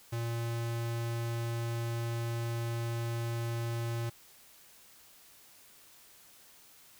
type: tone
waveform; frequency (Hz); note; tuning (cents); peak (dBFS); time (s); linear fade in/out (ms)
square; 116.54; A#2; 0; -33; 0.12-4.1; 10
effects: white hiss -58 dBFS RMS until 6.99 s